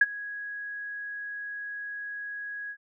sine tone with ADSR envelope, 1661.2 Hz, G#6, in tune, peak -13 dBFS, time 0.01-2.77 s, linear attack 5 ms, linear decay 34 ms, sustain -21 dB, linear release 68 ms, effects none

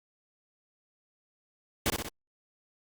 pink noise with echo, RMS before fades -27 dBFS, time 1.86-1.9 s, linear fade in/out 0 ms, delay 62 ms, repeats 3, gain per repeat -4 dB, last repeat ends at 2.086 s, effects Opus 48 kbps

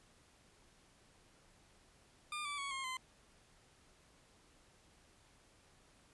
20% pulse tone with pitch steps, 1204 / 1158.3 / 1114.3 / 1072 / 1031.3 Hz, D6 / D6 / C#6 / C6 / C6, +43 / -24 / +9 / +42 / -25 cents, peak -35 dBFS, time 2.32-2.97 s, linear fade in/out 2 ms, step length 130 ms, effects pink hiss -67 dBFS RMS until 6.13 s + resampled to 24000 Hz

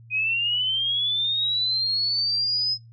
sine linear sweep, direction up, 2489 to 5120 Hz, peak -21 dBFS, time 0.1-2.78 s, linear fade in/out 50 ms, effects noise-tail reverb RT60 0.2 s tail -22 dB re dry + added 115 Hz sine -45 dBFS peak until 2.92 s

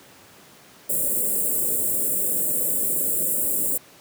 white band-stop noise, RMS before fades -23 dBFS, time 0.89-3.78 s, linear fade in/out 10 ms, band 620 to 7500 Hz, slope 96 dB/octave, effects pink hiss -49 dBFS RMS until 4 s + high-pass 150 Hz 12 dB/octave

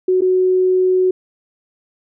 sine tone with dropouts, 370 Hz, F#4, in tune, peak -11 dBFS, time 0.08-1.11 s, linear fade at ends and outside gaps 5 ms, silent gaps 0.209-0.218 s, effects none

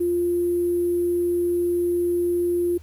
sine tone with sample-and-hold, 349.2 Hz, F4, in tune, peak -19 dBFS, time 0-2.78 s, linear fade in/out 10 ms, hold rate 11025 Hz, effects added 81 Hz sine -41 dBFS peak until 2.82 s + pink hiss -57 dBFS RMS until 2.82 s

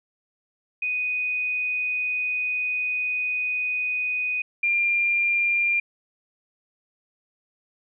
sine tone pair in turn, 2489 / 2394 Hz, D#7 / D7, 0 / +33 cents, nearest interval minor second, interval 67 cents, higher first, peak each -23 / -19 dBFS, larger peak second, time 0.82-4.42 / 4.63-5.8 s, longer first, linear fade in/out 5 ms, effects none

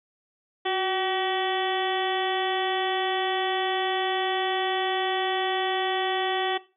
harmonic tone with a mistuned harmonic, 380.5 Hz, F#4, 48 cents sharp, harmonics 1 / 2 / 3 / 4 / 5 / 6 / 7 / 8 / 9, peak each -27 / -28 / -35 / -39 / -34 / -41 / -41 / -35 / -35 dBFS, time 0.65-6.58 s, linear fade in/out 10 ms, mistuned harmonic 1, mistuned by -49 cents, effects noise-tail reverb RT60 0.3 s tail -17 dB re dry

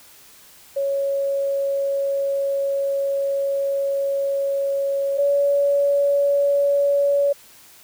sine tone pair in turn, 554.4 / 566 Hz, C#5 / C#5, 0 / +36 cents, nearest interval unison, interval 36 cents, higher second, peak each -19 / -15 dBFS, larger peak second, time 0.76-5.18 / 5.18-7.33 s, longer first, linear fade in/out 10 ms, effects white hiss -48 dBFS RMS until 7.83 s

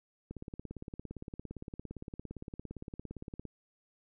click train, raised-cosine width 3 ms, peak -29 dBFS, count 56, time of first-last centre 0.31-3.453 s, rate 17.5 Hz, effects none

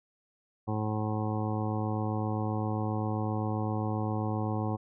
harmonic tone, 107.6 Hz, A2, 38 cents flat, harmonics 1 / 2 / 3 / 4 / 5 / 7 / 8 / 9 / 10, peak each -31 / -35 / -37 / -41 / -41 / -39 / -43 / -44 / -44 dBFS, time 0.67-4.77 s, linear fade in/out 20 ms, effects none

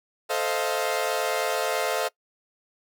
sawtooth chord, F dominant seventh, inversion first, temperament equal with one note detuned, 440 / 523.3 / 629.5 / 698.5 Hz, A4 / C5 / Eb5 / F5, 0 / 0 / +20 / 0 cents, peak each -26 dBFS, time 0.29-2.09 s, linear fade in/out 20 ms, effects noise-tail reverb RT60 0.1 s tail -22 dB re dry

